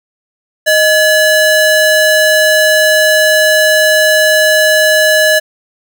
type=ring-modulated tone; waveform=square; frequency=1162 Hz; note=D6; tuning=19 cents flat; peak=-4 dBFS; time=0.66-5.4 s; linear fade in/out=20 ms; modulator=540 Hz; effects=none